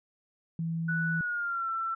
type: tone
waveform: sine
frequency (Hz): 164.81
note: E3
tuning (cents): 0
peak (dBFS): -29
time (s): 0.59-1.21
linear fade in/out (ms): 2
type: tone with pitch glide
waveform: sine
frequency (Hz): 1480 to 1341.6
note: F#6 to E6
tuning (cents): 0 to +30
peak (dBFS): -29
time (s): 0.88-1.95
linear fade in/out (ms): 10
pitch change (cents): -170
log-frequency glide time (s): 1.16-1.69
effects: none